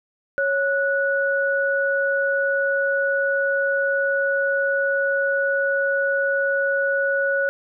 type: tone pair together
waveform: sine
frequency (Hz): 552.3 / 1471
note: C#5 / F#6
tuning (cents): -6 / -11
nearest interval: octave + perfect fourth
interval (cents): 1695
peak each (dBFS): -21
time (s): 0.38-7.49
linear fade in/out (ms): 0
effects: none